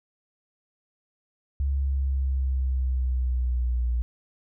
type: linear sweep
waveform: sine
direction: down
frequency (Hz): 69.3 to 59.6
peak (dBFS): -22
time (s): 1.6-4.02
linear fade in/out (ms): 0
effects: none